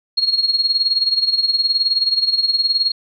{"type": "tone with tremolo", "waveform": "sine", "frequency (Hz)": 4286, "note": "C8", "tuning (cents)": 41, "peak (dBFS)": -11, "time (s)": [0.17, 2.92], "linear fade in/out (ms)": 10, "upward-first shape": "sine", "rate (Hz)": 19, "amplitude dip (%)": 75, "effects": []}